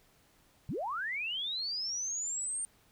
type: linear sweep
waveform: sine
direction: up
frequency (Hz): 100.1 to 8870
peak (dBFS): -33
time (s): 0.69-2.65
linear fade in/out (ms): 0
effects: pink hiss -66 dBFS RMS until 2.91 s